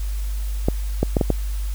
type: clicks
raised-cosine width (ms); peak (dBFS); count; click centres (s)
2; -4; 5; 0.685 / 1.03 / 1.168 / 1.212 / 1.303
effects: added 50 Hz sine -22 dBFS peak until 1.74 s + white hiss -42 dBFS RMS until 1.74 s